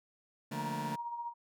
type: chord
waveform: sawtooth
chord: Bb major seventh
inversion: first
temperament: just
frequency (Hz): 145.68 / 174.81 / 218.5 / 233.1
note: D3 / F3 / A3 / Bb3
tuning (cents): -14 / +2 / -12 / 0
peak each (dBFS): -37 / -42 / -37 / -40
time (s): 0.51-0.96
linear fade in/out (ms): 10
type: tone with tremolo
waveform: sine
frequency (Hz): 944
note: A#5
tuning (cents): +22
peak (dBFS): -35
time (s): 0.52-1.34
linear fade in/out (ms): 50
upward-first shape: sine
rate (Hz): 15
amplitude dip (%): 50
effects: none